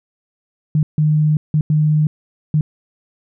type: tone bursts at uneven times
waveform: sine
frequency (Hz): 152.6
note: D#3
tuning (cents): -33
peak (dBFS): -11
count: 5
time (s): 0.75-0.83 / 0.98-1.37 / 1.54-1.61 / 1.7-2.07 / 2.54-2.61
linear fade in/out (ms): 2
effects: none